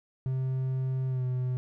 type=tone with pitch glide; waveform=triangle; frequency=130.81 to 126.72 Hz; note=C3 to B2; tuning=0 to +45 cents; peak=-25 dBFS; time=0.26-1.57 s; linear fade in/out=0 ms; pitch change=-55 cents; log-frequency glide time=1.08-1.24 s; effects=none